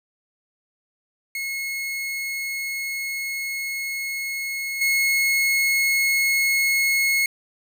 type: tone with level steps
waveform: 40% pulse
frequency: 2174 Hz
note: C#7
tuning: 34 cents flat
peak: -25 / -17 dBFS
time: 1.35-7.26 s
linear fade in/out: 2 ms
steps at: 4.81 s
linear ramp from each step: 5 ms
effects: none